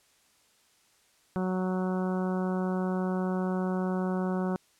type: harmonic tone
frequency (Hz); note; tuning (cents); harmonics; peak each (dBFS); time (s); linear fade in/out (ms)
185.1; F#3; +1; 1 / 2 / 3 / 4 / 5 / 6 / 7 / 8; -28 / -34 / -38 / -40 / -42 / -44 / -45 / -46; 1.36-4.56; 0
effects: white hiss -65 dBFS RMS until 4.79 s + low-pass 10000 Hz 12 dB/octave